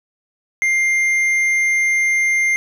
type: tone with tanh clipping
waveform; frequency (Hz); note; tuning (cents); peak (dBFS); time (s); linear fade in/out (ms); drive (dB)
sine; 2100; C7; +6; -15; 0.62-2.56; 0; 7
effects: none